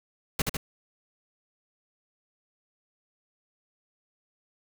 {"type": "noise with echo", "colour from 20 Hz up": "pink", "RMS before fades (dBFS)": -25, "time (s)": [0.39, 0.42], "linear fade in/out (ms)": 5, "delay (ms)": 75, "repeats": 2, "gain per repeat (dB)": -3, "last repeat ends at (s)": 0.57, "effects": []}